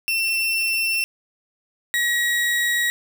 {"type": "tone pair in turn", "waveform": "35% pulse", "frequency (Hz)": [2697, 1907.1], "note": ["E7", "A#6"], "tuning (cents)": [39, 39], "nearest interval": "tritone", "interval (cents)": 600, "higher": "first", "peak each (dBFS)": [-18, -17], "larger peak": "second", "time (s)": [[0.08, 1.04], [1.94, 2.9]], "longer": "neither", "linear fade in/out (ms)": 0, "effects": []}